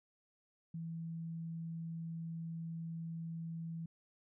sine tone, 164.81 Hz, E3, in tune, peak -40 dBFS, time 0.74-3.86 s, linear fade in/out 5 ms, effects none

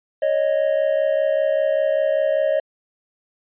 triangle tone pair together, 554.4 / 619.5 Hz, C#5 / D#5, 0 / -8 cents, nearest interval major second, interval 192 cents, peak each -18 / -17 dBFS, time 0.22-2.6 s, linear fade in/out 5 ms, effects resampled to 8000 Hz

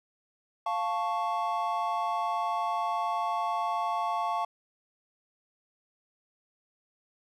triangle chord, F augmented, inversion none, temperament equal, 698.5 / 880 / 1108.7 Hz, F5 / A5 / C#6, 0 / 0 / 0 cents, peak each -30 dBFS, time 0.66-4.45 s, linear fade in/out 5 ms, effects none

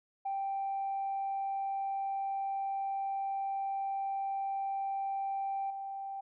sine tone with level steps, 784 Hz, G5, in tune, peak -31 / -37 dBFS, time 0.25-6.21 s, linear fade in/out 10 ms, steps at 5.7 s, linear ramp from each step 5 ms, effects tanh soft clip ceiling -28 dBFS

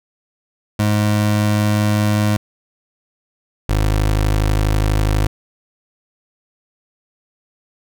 25% pulse tone pair in turn, 105.1 / 52.22 Hz, G#2 / G#1, +21 / +10 cents, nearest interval octave, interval 1211 cents, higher first, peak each -10 dBFS, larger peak neither, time 0.79-2.37 / 3.69-5.27 s, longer neither, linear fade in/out 5 ms, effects none

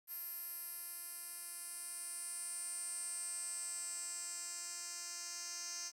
10% pulse tone with band-pass filter sweep, 347.4 Hz, F4, 9 cents flat, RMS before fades -45 dBFS, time 0.07-5.92 s, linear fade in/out 50 ms, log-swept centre 12000 to 6400 Hz, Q 7.7, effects 11-bit

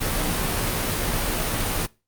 pink noise with comb filter, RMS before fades -24 dBFS, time 0-1.87 s, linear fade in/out 20 ms, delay 15 ms, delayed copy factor -0.6, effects noise-tail reverb RT60 0.3 s tail -23 dB re dry + Opus 32 kbps

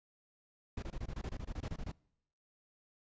brown noise bursts, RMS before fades -40 dBFS, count 15, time 0.77-1.917 s, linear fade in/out 5 ms, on 55 ms, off 23 ms, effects noise-tail reverb RT60 0.8 s tail -25 dB re dry + resampled to 16000 Hz

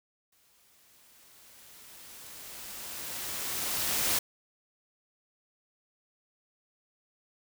white noise with exponential growth, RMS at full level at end -27 dBFS, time 0.32-4.19 s, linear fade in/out 5 ms, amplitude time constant 840 ms, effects none

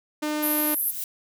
sawtooth tone, 302.2 Hz, D4, 50 cents sharp, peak -21 dBFS, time 0.22-0.75 s, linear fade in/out 10 ms
violet noise with exponential growth, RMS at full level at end -29 dBFS, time 0.35-1.04 s, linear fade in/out 1 ms, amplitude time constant 150 ms
pink band-pass noise, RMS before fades -26 dBFS, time 0.42-0.92 s, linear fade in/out 20 ms, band 11000 to 13000 Hz, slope 96 dB/octave
effects none

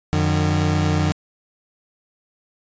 30% pulse tone pair together, 90.1 / 151.53 Hz, F#2 / D#3, -45 / -45 cents, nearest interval major sixth, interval 900 cents, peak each -17 dBFS, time 0.13-1.12 s, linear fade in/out 0 ms, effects resampled to 16000 Hz

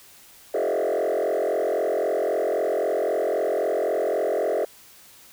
sine tone with frequency modulation, 527 Hz, C5, 12 cents sharp, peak -18 dBFS, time 0.54-4.65 s, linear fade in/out 5 ms, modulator 43.8 Hz, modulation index 3.5, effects tanh soft clip ceiling -20 dBFS + white hiss -50 dBFS RMS until 5.32 s

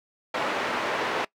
pink band-pass noise, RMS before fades -28 dBFS, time 0.34-1.25 s, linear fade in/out 5 ms, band 430 to 2300 Hz, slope 12 dB/octave, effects noise-tail reverb RT60 0.1 s tail -21 dB re dry

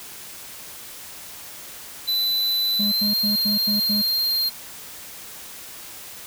square tone with pitch glide, 3998 to 4194 Hz, B7 to C8, +20 to +3 cents, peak -20 dBFS, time 2.07-4.5 s, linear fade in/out 20 ms, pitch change +83 cents, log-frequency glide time 2.79-3.1 s
triangle tone bursts, 207.5 Hz, G#3, 1 cent flat, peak -21 dBFS, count 6, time 2.79-4.02 s, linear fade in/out 10 ms, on 130 ms, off 90 ms
effects white hiss -39 dBFS RMS until 6.26 s

